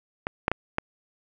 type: clicks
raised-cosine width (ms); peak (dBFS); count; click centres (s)
0.5; -12 / -6 / -8 / -9; 4; 0.269 / 0.481 / 0.516 / 0.784
effects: none